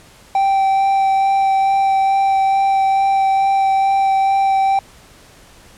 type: tone with vibrato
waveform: triangle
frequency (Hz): 779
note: G5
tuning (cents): -11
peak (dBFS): -10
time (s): 0.35-4.79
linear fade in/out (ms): 2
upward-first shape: sine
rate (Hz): 2.3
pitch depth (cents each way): 9
effects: pink hiss -45 dBFS RMS until 5.77 s + low-pass 11000 Hz 12 dB/octave